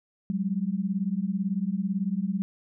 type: beating tone pair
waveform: sine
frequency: 185 / 203 Hz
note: F#3 / G#3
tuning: 0 / -39 cents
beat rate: 18 Hz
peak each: -28 dBFS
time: 0.3-2.42 s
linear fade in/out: 0 ms
effects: none